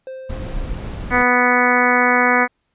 triangle tone with exponential decay, 523.3 Hz, C5, in tune, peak -25 dBFS, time 0.07-1.64 s, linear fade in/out 1 ms, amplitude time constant 340 ms
brown noise, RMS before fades -26 dBFS, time 0.29-1.23 s, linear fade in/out 10 ms
harmonic tone, 246.9 Hz, B3, in tune, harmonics 1 / 2 / 3 / 4 / 5 / 6 / 7 / 8 / 9, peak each -21 / -21 / -21 / -21 / -21 / -21 / -21 / -21 / -21 dBFS, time 1.1-2.48 s, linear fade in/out 50 ms
effects pink hiss -70 dBFS RMS until 2.74 s + resampled to 8000 Hz

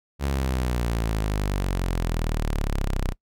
sawtooth exponential sweep, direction down, 70.8 to 30.87 Hz, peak -19 dBFS, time 0.19-3.15 s, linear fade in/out 50 ms, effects noise-tail reverb RT60 0.1 s tail -23 dB re dry

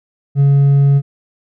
sine tone with hard clipping, 140 Hz, C#3, 18 cents sharp, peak -8 dBFS, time 0.35-1.02 s, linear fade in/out 50 ms, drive 2 dB, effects none

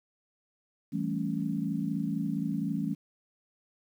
sine chord, A dominant seventh, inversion second, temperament equal, 164.81 / 196 / 220 / 277.2 Hz, E3 / G3 / A3 / C#4, 0 / 0 / 0 / 0 cents, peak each -34 dBFS, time 0.92-2.95 s, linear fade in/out 20 ms, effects 10-bit

